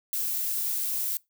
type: noise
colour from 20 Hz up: violet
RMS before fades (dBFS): -29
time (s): 0.13-1.17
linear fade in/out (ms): 0
effects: noise-tail reverb RT60 0.2 s tail -23 dB re dry